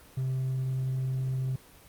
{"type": "tone with hard clipping", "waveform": "sine", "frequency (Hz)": 130.81, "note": "C3", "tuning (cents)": 0, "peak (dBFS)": -28, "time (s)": [0.17, 1.56], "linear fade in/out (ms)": 5, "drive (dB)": 2, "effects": ["pink hiss -54 dBFS RMS until 1.88 s", "Opus 24 kbps"]}